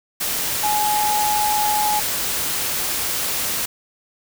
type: tone in noise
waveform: sine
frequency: 842 Hz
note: G#5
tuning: 24 cents sharp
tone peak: -18 dBFS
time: 0.63-2 s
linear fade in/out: 10 ms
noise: white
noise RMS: -23 dBFS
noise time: 0.2-3.66 s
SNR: +2 dB
effects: none